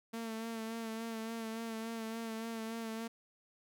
sawtooth tone with vibrato, 225.6 Hz, A3, 44 cents sharp, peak -35 dBFS, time 0.13-3.08 s, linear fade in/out 10 ms, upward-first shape sine, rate 3.5 Hz, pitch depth 31 cents each way, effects none

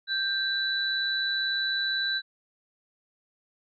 sine tone pair together, 1574 / 3966 Hz, G6 / B7, +7 / +7 cents, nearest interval octave + major third, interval 1600 cents, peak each -28 dBFS, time 0.07-2.22 s, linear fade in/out 50 ms, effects none

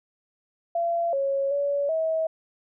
sine tone with pitch steps, 681 / 550 / 568 / 643 Hz, F5 / C#5 / C#5 / E5, -44 / -14 / +42 / -43 cents, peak -22 dBFS, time 0.75-2.27 s, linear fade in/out 5 ms, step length 380 ms, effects none

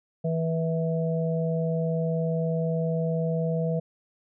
harmonic tone, 163.2 Hz, E3, 17 cents flat, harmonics 1 / 3 / 4, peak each -25 / -30 / -32 dBFS, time 0.24-3.8 s, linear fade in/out 10 ms, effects none

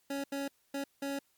25% pulse tone bursts at uneven times, 278.2 Hz, C#4, 6 cents sharp, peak -30 dBFS, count 4, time 0.1-0.24 / 0.32-0.48 / 0.74-0.84 / 1.02-1.19 s, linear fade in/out 5 ms, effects white hiss -72 dBFS RMS until 1.37 s + MP3 96 kbps

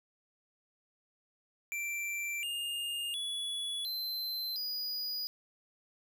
square tone with pitch steps, 2349 / 2826 / 3400 / 4090 / 4920 Hz, D7 / F7 / G#7 / C8 / D#8, 0 / +20 / +40 / -40 / -20 cents, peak -35 dBFS, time 1.72-5.27 s, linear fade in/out 0 ms, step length 710 ms, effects none

